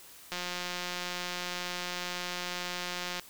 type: click train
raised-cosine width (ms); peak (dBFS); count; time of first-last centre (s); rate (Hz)
0.2; -18; 513; 0.32-3.196; 178
effects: white hiss -52 dBFS RMS until 3.29 s

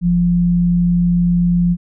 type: tone pair together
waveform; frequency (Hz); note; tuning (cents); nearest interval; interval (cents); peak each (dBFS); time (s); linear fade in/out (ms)
sine; 46.25 / 174.61; F#1 / F3; 0 / 0; octave + major seventh; 2300; -23 / -11; 0.01-1.77; 50
effects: none

